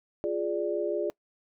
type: chord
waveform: sine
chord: D diminished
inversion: first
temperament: equal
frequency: 349.2 / 415.3 / 587.3 Hz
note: F4 / Ab4 / D5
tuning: 0 / 0 / 0 cents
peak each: -31 dBFS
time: 0.24-1.1 s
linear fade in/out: 0 ms
effects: noise-tail reverb RT60 0.1 s tail -24 dB re dry